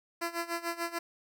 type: tone with tremolo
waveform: 10% pulse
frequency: 339 Hz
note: E4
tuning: 49 cents sharp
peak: -22 dBFS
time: 0.21-0.99 s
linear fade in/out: 10 ms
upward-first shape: sine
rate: 6.8 Hz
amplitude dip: 85%
effects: none